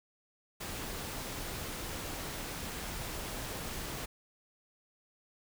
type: noise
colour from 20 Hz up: pink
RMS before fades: -40 dBFS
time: 0.6-4.06 s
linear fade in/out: 10 ms
effects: none